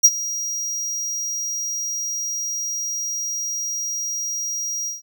square tone with ADSR envelope, 5720 Hz, F8, 41 cents sharp, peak -6 dBFS, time 0.03-5.02 s, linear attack 19 ms, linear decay 45 ms, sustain -18 dB, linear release 150 ms, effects none

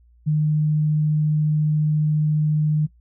sine tone, 152.4 Hz, D#3, 36 cents flat, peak -16 dBFS, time 0.26-2.87 s, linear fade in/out 20 ms, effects noise-tail reverb RT60 0.1 s tail -19 dB re dry + added 59 Hz sine -51 dBFS peak until 3 s

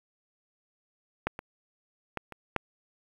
clicks, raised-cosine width 0.5 ms, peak -12 / -22 / -17 / -27 / -11 dBFS, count 5, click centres 1.27 / 1.391 / 2.173 / 2.323 / 2.563 s, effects 8-bit

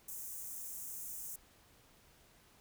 white high-pass noise, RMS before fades -45 dBFS, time 0.08-1.36 s, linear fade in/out 5 ms, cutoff 6300 Hz, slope 48 dB/octave, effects pink hiss -65 dBFS RMS until 2.6 s

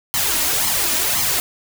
white noise with flanger, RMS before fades -19 dBFS, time 0.14-1.4 s, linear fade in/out 0 ms, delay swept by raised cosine 0.94 to 3.34 ms, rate 1.9 Hz, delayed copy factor +0.7, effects none

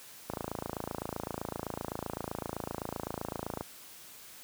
click train, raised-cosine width 1 ms, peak -20 dBFS, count 93, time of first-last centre 0.3-3.609 s, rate 27.8 Hz, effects white hiss -51 dBFS RMS until 4.43 s + high-pass 60 Hz 12 dB/octave

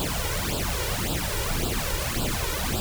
pink noise with flanger, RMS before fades -27 dBFS, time 0-2.8 s, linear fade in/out 0 ms, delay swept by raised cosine 0.24 to 2.14 ms, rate 1.8 Hz, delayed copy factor +0.85, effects none

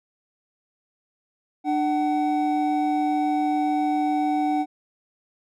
triangle tone pair together, 298.8 / 753 Hz, D4 / F#5, +30 / +30 cents, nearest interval octave + major third, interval 1600 cents, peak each -21 dBFS, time 1.64-4.66 s, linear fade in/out 50 ms, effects none

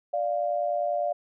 sine tone pair together, 588.5 / 698.5 Hz, D5 / F5, +3 / 0 cents, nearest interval minor third, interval 297 cents, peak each -27 dBFS, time 0.13-1.13 s, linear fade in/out 10 ms, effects none

